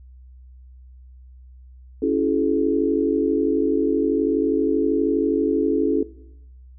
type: chord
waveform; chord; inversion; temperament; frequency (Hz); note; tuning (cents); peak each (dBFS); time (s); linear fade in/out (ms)
sine; F# minor seventh; second; equal with one note detuned; 277.2 / 329.6 / 370 / 428.7; C#4 / E4 / F#4 / A4; 0 / 0 / 0 / -45; -22 / -23 / -27 / -22; 2.02-6.03; 5
effects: noise-tail reverb RT60 0.8 s tail -18 dB re dry + added 63 Hz sine -42 dBFS peak until 6.78 s